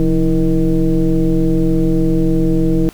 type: tone with frequency modulation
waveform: sine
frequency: 172.7 Hz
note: F3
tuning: 19 cents flat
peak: -10 dBFS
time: 0-2.89 s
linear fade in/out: 0 ms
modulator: 151 Hz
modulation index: 1.6
effects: pink hiss -42 dBFS RMS until 2.93 s